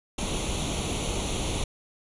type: noise with comb filter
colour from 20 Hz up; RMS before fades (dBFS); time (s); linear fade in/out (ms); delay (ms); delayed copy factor
pink; -29; 0.18-1.64; 5; 0.3; +0.75
effects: resampled to 24000 Hz